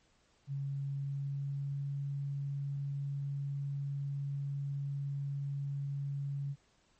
sine tone with pitch glide, 138.9 to 140.35 Hz, C#3 to C#3, +4 to +22 cents, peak -34 dBFS, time 0.47-6.56 s, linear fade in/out 50 ms, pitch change +18 cents, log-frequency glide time 0.7-1.9 s, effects pink hiss -70 dBFS RMS until 6.99 s + MP3 32 kbps

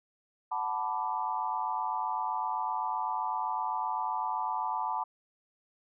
sine chord, B minor seventh, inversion second, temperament equal, 740 / 880 / 987.8 / 1174.7 Hz, F#5 / A5 / B5 / D6, 0 / 0 / 0 / 0 cents, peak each -38 / -33 / -34 / -38 dBFS, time 0.51-5.04 s, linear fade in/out 10 ms, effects none

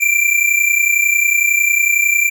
square tone pair together, 2345 / 2376 Hz, D7 / D7, -3 / +20 cents, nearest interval unison, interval 23 cents, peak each -15 dBFS, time 0-2.3 s, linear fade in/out 20 ms, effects none

